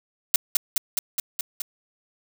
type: noise with echo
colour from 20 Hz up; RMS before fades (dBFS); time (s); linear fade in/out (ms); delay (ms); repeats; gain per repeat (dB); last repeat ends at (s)
blue; -17; 0.34-0.36; 2; 210; 6; -2; 1.62
effects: none